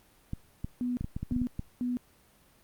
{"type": "clicks", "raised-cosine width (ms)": 5, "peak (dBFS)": -21, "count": 10, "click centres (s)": [0.334, 0.645, 1.01, 1.044, 1.165, 1.23, 1.322, 1.364, 1.417, 1.594]}
{"type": "tone bursts", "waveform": "sine", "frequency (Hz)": 246.4, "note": "B3", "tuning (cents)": -4, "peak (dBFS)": -28, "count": 3, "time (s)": [0.81, 1.97], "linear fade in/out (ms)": 0, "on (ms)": 160, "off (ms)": 340}
{"effects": ["pink hiss -62 dBFS RMS until 2.63 s", "Opus 32 kbps"]}